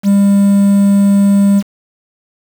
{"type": "tone with quantisation", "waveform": "triangle", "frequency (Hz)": 199.8, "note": "G3", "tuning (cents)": 33, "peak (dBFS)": -4, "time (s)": [0.03, 1.63], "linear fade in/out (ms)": 50, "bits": 5, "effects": []}